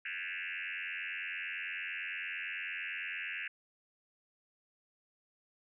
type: tone with frequency modulation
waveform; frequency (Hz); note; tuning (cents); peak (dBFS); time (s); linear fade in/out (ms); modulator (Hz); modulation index
sine; 2168; C#7; -39; -37; 0.05-3.48; 5; 88.9; 6.9
effects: none